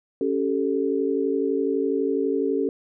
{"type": "tone cluster", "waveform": "sine", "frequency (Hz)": [277.9, 389.2, 441.2], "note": ["C#4", "G4", "A4"], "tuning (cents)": [4, -12, 5], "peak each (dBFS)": -25, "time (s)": [0.21, 2.69], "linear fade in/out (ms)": 2, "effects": []}